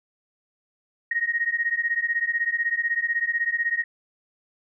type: beating tone pair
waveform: sine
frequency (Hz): 1864.7 / 1880.7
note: A#6 / A#6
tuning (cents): 0 / +15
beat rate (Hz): 16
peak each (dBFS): -25 / -25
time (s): 1.11-3.84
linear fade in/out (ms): 5
effects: none